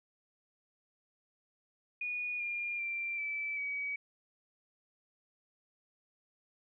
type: tone with pitch steps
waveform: sine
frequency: 2456 / 2408 / 2361 / 2315 / 2270 Hz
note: D#7 / D7 / D7 / D7 / C#7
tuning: -23 / +43 / +9 / -25 / +41 cents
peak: -34 dBFS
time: 2.01-3.96 s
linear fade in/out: 5 ms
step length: 390 ms
effects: none